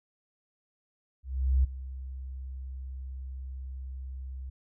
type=tone with ADSR envelope; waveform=sine; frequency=65.41 Hz; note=C2; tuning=in tune; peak=-19 dBFS; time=1.23-4.5 s; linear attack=410 ms; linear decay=12 ms; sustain=-17 dB; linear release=9 ms; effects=none